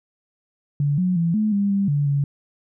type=tone with pitch steps; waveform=sine; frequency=144 / 182.2 / 167.9 / 214.3 / 200.9 / 198.1 / 144.3 / 141.5 Hz; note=D3 / F#3 / E3 / A3 / G3 / G3 / D3 / C#3; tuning=-34 / -26 / +32 / -45 / +43 / +18 / -30 / +36 cents; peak=-17 dBFS; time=0.8-2.24 s; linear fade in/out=2 ms; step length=180 ms; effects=none